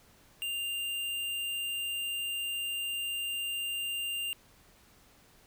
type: tone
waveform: square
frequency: 2794 Hz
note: F7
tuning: in tune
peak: -33 dBFS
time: 0.42-4.33 s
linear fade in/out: 0 ms
effects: pink hiss -61 dBFS RMS until 5.46 s